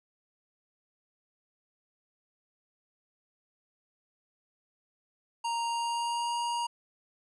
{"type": "tone with pitch glide", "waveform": "square", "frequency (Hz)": [932.3, 946.4], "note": ["A#5", "A#5"], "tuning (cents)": [0, 26], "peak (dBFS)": -30, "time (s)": [5.44, 6.67], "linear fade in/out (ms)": 10, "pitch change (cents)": 26, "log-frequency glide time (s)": [5.66, 6.36], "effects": ["resampled to 24000 Hz"]}